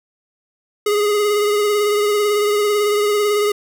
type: tone with vibrato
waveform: square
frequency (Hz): 415.3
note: G#4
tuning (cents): 0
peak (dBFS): -15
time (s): 0.86-3.52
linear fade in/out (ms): 5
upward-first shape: triangle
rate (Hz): 18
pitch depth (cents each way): 35
effects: none